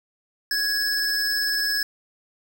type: tone pair together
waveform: square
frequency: 1661.2 / 5253 Hz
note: G#6 / E8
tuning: 0 / -7 cents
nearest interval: octave + minor sixth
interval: 1993 cents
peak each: -25 dBFS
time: 0.51-1.83 s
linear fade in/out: 2 ms
effects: none